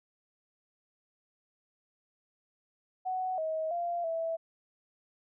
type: tone with pitch steps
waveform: sine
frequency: 744 / 635 / 692 / 657 Hz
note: F#5 / D#5 / F5 / E5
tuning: +9 / +35 / -16 / -6 cents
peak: -30 dBFS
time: 3.05-4.37 s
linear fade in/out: 20 ms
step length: 330 ms
effects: none